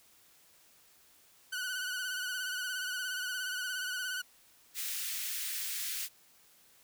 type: tone with vibrato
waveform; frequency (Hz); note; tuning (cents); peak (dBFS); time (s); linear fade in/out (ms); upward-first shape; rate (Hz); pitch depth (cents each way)
sawtooth; 1488; F#6; +9; -31; 1.52-4.22; 10; sine; 17; 51
type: high-pass noise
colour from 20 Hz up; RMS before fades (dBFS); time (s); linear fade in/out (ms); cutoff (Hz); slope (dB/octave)
white; -37; 4.74-6.09; 50; 1700; 24
effects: white hiss -63 dBFS RMS until 6.83 s